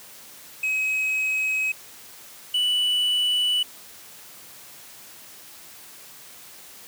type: tone pair in turn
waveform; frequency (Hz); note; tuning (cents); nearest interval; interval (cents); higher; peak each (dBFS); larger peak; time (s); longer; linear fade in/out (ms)
triangle; 2546 / 2965; D#7 / F#7; +39 / +3; minor third; 264; second; -20 / -18; second; 0.63-1.72 / 2.54-3.63; neither; 5
effects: white hiss -45 dBFS RMS until 6.87 s + high-pass 80 Hz 12 dB/octave